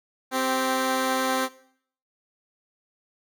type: tone pair together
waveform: 10% pulse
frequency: 261.2 / 389.3 Hz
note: C4 / G4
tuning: -3 / -12 cents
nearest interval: perfect fifth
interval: 691 cents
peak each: -15 / -24 dBFS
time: 0.31-1.49 s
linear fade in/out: 50 ms
effects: noise-tail reverb RT60 0.6 s tail -18 dB re dry